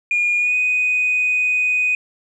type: tone with pitch glide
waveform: sine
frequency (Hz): 2429 to 2492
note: D#7 to D#7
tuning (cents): -42 to +2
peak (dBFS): -14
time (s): 0.11-1.95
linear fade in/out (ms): 2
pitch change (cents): +44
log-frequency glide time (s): 0.38-0.55
effects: tanh soft clip ceiling -11 dBFS